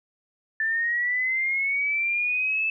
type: linear sweep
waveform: sine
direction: up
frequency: 1760 to 2632 Hz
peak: -22 dBFS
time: 0.6-2.7 s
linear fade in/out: 2 ms
effects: none